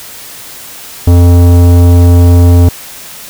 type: tone with tanh clipping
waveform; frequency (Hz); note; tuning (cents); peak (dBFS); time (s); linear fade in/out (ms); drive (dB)
sine; 87.31; F2; 0; -3; 1.07-2.69; 5; 16
effects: white hiss -28 dBFS RMS until 3.29 s